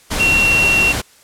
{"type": "tone in noise", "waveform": "sine", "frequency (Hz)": 2736, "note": "F7", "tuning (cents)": -36, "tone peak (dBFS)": -11, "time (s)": [0.19, 0.93], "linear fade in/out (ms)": 20, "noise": "pink", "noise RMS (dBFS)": -20, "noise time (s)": [0.1, 1.02], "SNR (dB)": 6, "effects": ["white hiss -48 dBFS RMS until 1.23 s", "low-pass 11000 Hz 12 dB/octave"]}